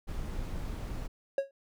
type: noise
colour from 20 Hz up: brown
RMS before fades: -36 dBFS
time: 0.07-1.08 s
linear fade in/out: 20 ms
type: tone with exponential decay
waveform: triangle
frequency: 549 Hz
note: C#5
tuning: 17 cents flat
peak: -20 dBFS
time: 1.38-1.51 s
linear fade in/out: 2 ms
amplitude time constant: 27 ms
effects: none